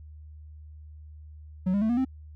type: tone with pitch steps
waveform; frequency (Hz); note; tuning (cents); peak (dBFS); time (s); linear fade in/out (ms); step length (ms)
triangle; 185 / 201.7 / 220 / 239.9 / 261.6; F#3 / G3 / A3 / A#3 / C4; 0 / +50 / 0 / +50 / 0; -20; 1.66-2.05; 10; 78
effects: added 76 Hz sine -43 dBFS peak until 2.35 s